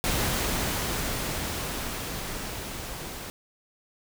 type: noise with level ramp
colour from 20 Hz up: pink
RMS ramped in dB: -26 to -38 dBFS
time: 0.04-3.3 s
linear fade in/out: 0 ms
effects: none